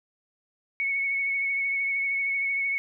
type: tone with vibrato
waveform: sine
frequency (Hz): 2212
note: C#7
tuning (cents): -4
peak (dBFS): -24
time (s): 0.8-2.78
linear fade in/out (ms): 0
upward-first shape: triangle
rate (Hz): 13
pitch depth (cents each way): 24
effects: none